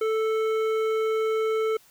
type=tone with hard clipping; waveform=sine; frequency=440 Hz; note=A4; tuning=in tune; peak=-24 dBFS; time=0.01-1.77 s; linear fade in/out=5 ms; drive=11 dB; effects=white hiss -57 dBFS RMS until 1.9 s